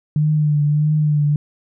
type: tone with vibrato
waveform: sine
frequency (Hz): 150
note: D3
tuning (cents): +37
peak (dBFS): -13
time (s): 0.16-1.36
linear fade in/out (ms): 2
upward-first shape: triangle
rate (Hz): 1.6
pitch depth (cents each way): 43
effects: none